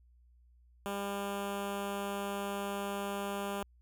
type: tone with notch filter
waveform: 10% pulse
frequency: 200 Hz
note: G3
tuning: 35 cents sharp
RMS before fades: -37 dBFS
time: 0.86-3.63 s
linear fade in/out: 0 ms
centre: 4900 Hz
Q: 1.9
effects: added 60 Hz sine -60 dBFS peak until 3.81 s